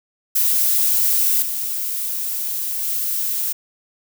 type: noise with level steps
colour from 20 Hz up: violet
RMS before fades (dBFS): -17 / -24 / -22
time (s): 0.35-3.53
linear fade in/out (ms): 10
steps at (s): 1.42 / 2.82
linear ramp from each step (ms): 5
effects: none